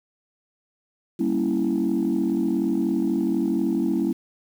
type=chord; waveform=sine; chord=G diminished seventh; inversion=none; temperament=equal; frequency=196 / 233.1 / 277.2 / 329.6 Hz; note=G3 / Bb3 / Db4 / Fb4; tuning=0 / 0 / 0 / 0 cents; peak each=-26 / -25 / -25 / -23 dBFS; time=1.19-4.13 s; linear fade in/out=10 ms; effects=tanh soft clip ceiling -14 dBFS + 8-bit